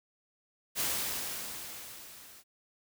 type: noise with level ramp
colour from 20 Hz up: white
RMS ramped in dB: -30 to -54 dBFS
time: 0.75-2.44 s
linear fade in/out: 50 ms
effects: none